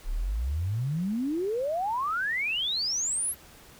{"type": "exponential sweep", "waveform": "sine", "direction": "up", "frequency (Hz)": [30.63, 11840], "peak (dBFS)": -26, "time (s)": [0.04, 3.35], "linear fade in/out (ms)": 50, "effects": ["pink hiss -52 dBFS RMS until 3.79 s"]}